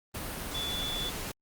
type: tone in noise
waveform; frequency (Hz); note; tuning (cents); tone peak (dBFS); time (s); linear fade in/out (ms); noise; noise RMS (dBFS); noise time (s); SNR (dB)
sine; 3457; A7; -31; -33; 0.54-1.1; 10; pink; -37; 0.14-1.32; +1
effects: Opus 32 kbps